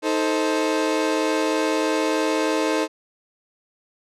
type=chord; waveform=30% pulse; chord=A diminished; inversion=second; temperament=equal with one note detuned; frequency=314.7 / 440 / 523.3 Hz; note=Eb4 / A4 / C5; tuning=+20 / 0 / 0 cents; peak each=-20 / -22 / -23 dBFS; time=0.02-2.88 s; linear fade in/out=50 ms; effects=low-pass 8000 Hz 12 dB/octave